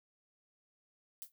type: noise with exponential decay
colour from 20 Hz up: violet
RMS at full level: -41 dBFS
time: 1.22-1.32 s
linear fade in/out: 0 ms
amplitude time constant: 21 ms
effects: none